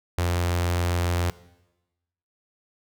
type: tone with notch filter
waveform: sawtooth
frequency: 87.31 Hz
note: F2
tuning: in tune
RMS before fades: -24 dBFS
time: 0.18-1.3 s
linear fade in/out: 0 ms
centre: 210 Hz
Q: 1.3
effects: noise-tail reverb RT60 1.0 s tail -19 dB re dry